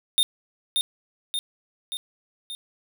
square tone with echo, 3638 Hz, A#7, 43 cents flat, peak -17 dBFS, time 0.18-0.23 s, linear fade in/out 0 ms, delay 580 ms, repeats 4, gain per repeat -4 dB, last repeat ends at 2.55 s, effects none

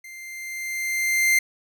45% pulse tone with level ramp, 2093 Hz, C7, in tune, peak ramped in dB -39 to -15 dBFS, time 0.04-1.39 s, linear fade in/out 5 ms, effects none

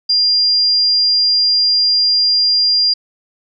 sine tone, 4800 Hz, D8, 37 cents sharp, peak -10 dBFS, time 0.09-2.94 s, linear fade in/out 10 ms, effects none

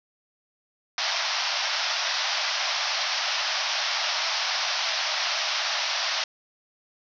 white band-pass noise, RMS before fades -27 dBFS, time 0.98-6.24 s, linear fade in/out 2 ms, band 590 to 5800 Hz, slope 96 dB/octave, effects none

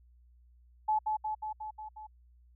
sine tone with echo, 860 Hz, A5, 40 cents flat, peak -25 dBFS, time 0.88-0.99 s, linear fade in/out 10 ms, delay 180 ms, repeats 6, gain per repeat -3 dB, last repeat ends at 2.07 s, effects added 60 Hz sine -58 dBFS peak until 2.55 s

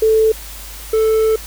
sine / triangle tone pair in turn, 440 / 440 Hz, A4 / A4, 0 / 0 cents, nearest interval unison, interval 0 cents, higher neither, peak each -9 dBFS, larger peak neither, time 0.02-0.32 / 0.93-1.36 s, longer second, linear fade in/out 5 ms, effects added 51 Hz sine -33 dBFS peak until 1.46 s + white hiss -34 dBFS RMS until 1.46 s

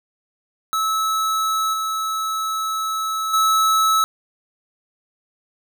square tone with level steps, 1300 Hz, E6, 24 cents flat, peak -19 / -22 / -15 dBFS, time 0.73-4.04 s, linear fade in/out 0 ms, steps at 1.73 / 3.33 s, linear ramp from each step 10 ms, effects 9-bit

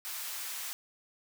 white high-pass noise, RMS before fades -39 dBFS, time 0.05-0.73 s, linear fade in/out 0 ms, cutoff 880 Hz, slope 12 dB/octave, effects none

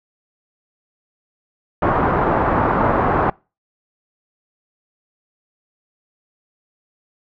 white low-pass noise, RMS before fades -17 dBFS, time 1.82-3.3 s, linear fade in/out 2 ms, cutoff 1200 Hz, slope 24 dB/octave, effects noise-tail reverb RT60 0.3 s tail -25 dB re dry

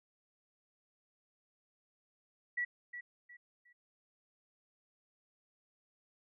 sine tone with echo, 1941 Hz, B6, 31 cents flat, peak -32 dBFS, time 2.57-2.65 s, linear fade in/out 10 ms, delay 360 ms, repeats 3, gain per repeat -10 dB, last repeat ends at 3.73 s, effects none

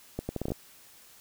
accelerating click train, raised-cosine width 2 ms, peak -18 dBFS, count 8, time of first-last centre 0.19-0.519 s, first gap 100 ms, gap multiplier 0.73, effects white hiss -55 dBFS RMS until 1.2 s

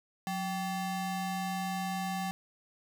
square ring-modulated tone, 479.9 Hz, B4, 50 cents flat, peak -30 dBFS, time 0.27-2.31 s, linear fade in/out 0 ms, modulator 297 Hz, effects none

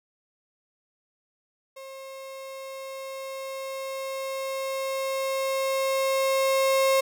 35% pulse tone with level ramp, 536 Hz, C5, 42 cents sharp, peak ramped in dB -38 to -17 dBFS, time 1.76-7.01 s, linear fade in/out 10 ms, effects none

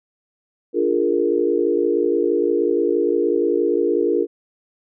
sine chord, Bb dominant seventh, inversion first, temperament equal, 293.7 / 349.2 / 415.3 / 466.2 Hz, D4 / F4 / Ab4 / Bb4, 0 / 0 / 0 / 0 cents, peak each -24 / -20 / -21 / -21 dBFS, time 0.73-4.27 s, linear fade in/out 50 ms, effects none

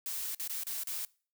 blue noise with dropouts, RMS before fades -37 dBFS, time 0.06-1.05 s, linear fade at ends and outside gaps 1 ms, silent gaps 0.348-0.397 / 0.477-0.496 / 0.635-0.668 / 0.835-0.871 s, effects noise-tail reverb RT60 0.4 s tail -23 dB re dry

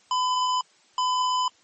square tone pair in turn, 1007 / 1007 Hz, B5 / B5, +33 / +33 cents, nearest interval unison, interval 0 cents, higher neither, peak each -22 dBFS, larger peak neither, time 0.11-0.61 / 0.98-1.48 s, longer neither, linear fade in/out 2 ms, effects white hiss -59 dBFS RMS until 1.63 s + MP3 32 kbps

